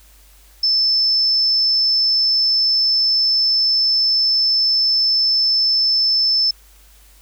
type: tone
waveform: sine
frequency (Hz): 5274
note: E8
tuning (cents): 0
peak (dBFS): -13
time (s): 0.63-6.51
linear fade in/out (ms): 5
effects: added 50 Hz sine -47 dBFS peak until 7.21 s + white hiss -51 dBFS RMS until 7.21 s